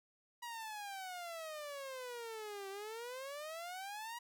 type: exponential two-way sweep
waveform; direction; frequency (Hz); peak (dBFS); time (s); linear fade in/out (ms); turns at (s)
sawtooth; down then up; 966 to 385.9 to 966; -40; 0.42-4.19; 10; 2.69
effects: none